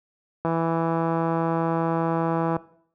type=click train; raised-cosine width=1 ms; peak=-11 dBFS; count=350; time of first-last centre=0.45-2.565 s; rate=165 Hz; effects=noise-tail reverb RT60 0.6 s tail -19 dB re dry + high-pass 60 Hz 12 dB/octave